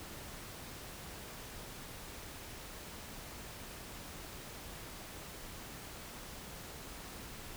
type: silence
effects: pink hiss -48 dBFS RMS until 7.56 s

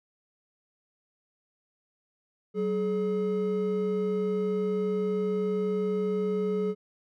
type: tone pair together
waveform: triangle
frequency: 189.29 / 424.2 Hz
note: F#3 / G#4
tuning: +40 / +37 cents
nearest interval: octave + major second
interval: 1397 cents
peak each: -28 / -25 dBFS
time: 2.54-6.75 s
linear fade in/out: 50 ms
effects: none

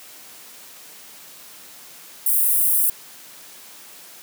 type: high-pass noise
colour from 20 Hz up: white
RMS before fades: -18 dBFS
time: 2.26-2.9 s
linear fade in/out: 5 ms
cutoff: 9100 Hz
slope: 48 dB/octave
effects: white hiss -43 dBFS RMS until 4.22 s + high-pass 150 Hz 12 dB/octave

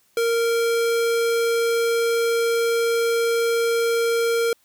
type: tone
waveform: square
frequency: 463.6 Hz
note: A#4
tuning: 10 cents flat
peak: -19 dBFS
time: 0.17-4.53 s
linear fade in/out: 2 ms
effects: white hiss -62 dBFS RMS until 4.64 s

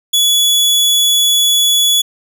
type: tone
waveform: sawtooth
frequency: 3400 Hz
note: G#7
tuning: 40 cents sharp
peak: -6 dBFS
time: 0.13-2.02 s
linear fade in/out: 10 ms
effects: none

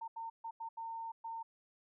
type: tone bursts at uneven times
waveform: sine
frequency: 910 Hz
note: A#5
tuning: 42 cents flat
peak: -40 dBFS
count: 6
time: 0.01-0.08 / 0.16-0.3 / 0.44-0.51 / 0.6-0.69 / 0.77-1.12 / 1.24-1.43 s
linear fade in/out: 10 ms
effects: none

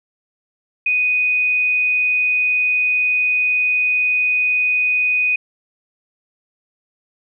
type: tone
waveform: sine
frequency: 2489 Hz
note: D#7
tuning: in tune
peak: -14 dBFS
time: 0.86-5.36 s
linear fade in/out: 5 ms
effects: none

